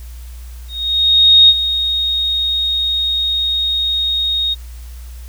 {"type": "tone with ADSR envelope", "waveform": "sine", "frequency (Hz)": 3729, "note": "A#7", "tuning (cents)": 0, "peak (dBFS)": -3, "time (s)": [0.68, 4.55], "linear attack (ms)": 810, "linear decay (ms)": 43, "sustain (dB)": -11, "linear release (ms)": 22, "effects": ["added 60 Hz sine -29 dBFS peak until 5.28 s", "white hiss -45 dBFS RMS until 5.28 s"]}